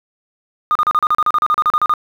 sine tone bursts, 1222 Hz, D#6, 32 cents flat, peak -9 dBFS, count 16, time 0.71-1.938 s, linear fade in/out 0 ms, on 43 ms, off 36 ms, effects tanh soft clip ceiling -8 dBFS + 7-bit

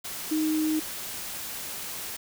sine tone in noise, 311.1 Hz, D#4, in tune, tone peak -23 dBFS, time 0.31-0.8 s, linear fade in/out 10 ms, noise white, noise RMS -36 dBFS, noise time 0.04-2.17 s, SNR +10 dB, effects none

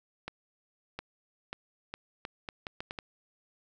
accelerating click train, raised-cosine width 0.3 ms, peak -21 dBFS, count 10, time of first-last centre 0.28-2.988 s, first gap 710 ms, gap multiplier 0.76, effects none

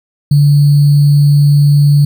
sine tone with sample-and-hold, 144.8 Hz, D3, 24 cents flat, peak -4 dBFS, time 0.31-2.05 s, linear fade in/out 5 ms, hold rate 4410 Hz, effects none

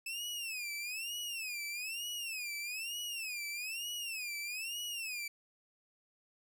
sawtooth tone with vibrato, 2604 Hz, E7, 22 cents flat, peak -35 dBFS, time 0.06-5.28 s, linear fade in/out 5 ms, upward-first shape sine, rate 1.1 Hz, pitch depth 200 cents each way, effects none

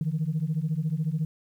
sine beating tone pair, 150 / 164 Hz, D3 / E3, +37 / -9 cents, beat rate 14 Hz, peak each -27 dBFS, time 0.01-1.25 s, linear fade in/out 2 ms, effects tanh soft clip ceiling -19 dBFS + 10-bit

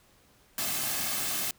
white noise with comb filter, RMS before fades -31 dBFS, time 0.58-1.51 s, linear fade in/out 2 ms, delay 2.1 ms, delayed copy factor -0.5, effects pink hiss -62 dBFS RMS until 1.58 s

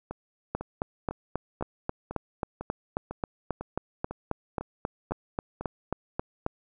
two click trains, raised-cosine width 1 ms, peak -21 / -14 dBFS, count 12 / 23, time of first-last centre 0.11-5.61 / 0.55-6.464 s, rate 2 / 3.72 Hz, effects none

